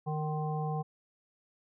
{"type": "harmonic tone with a mistuned harmonic", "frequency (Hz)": 153.9, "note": "D#3", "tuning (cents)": -19, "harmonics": [1, 3, 5, 7], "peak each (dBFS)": [-32, -40, -37, -44], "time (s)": [0.06, 0.83], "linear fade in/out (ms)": 20, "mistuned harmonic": 7, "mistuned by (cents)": -43, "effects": []}